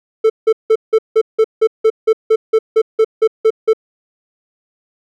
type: tone bursts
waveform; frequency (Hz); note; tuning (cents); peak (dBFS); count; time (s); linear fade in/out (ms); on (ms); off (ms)
triangle; 441.9; A4; +7; -5; 16; 0.24-3.734; 10; 59; 170
effects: none